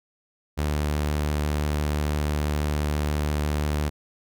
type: tone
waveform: sawtooth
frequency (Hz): 74.5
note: D2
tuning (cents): +25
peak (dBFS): -19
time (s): 0.57-3.9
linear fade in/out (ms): 20
effects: none